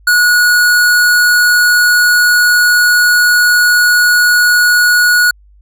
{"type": "tone", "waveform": "square", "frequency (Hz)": 1457, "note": "F#6", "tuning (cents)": -27, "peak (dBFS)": -7, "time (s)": [0.07, 5.31], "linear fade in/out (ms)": 5, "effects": ["added 50 Hz sine -41 dBFS peak until 5.61 s"]}